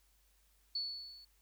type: tone with level ramp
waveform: sine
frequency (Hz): 4435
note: C#8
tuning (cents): 0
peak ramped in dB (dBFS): -33 to -55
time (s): 0.75-1.25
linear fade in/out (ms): 5
effects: added 50 Hz sine -70 dBFS peak until 1.41 s + white hiss -73 dBFS RMS until 1.41 s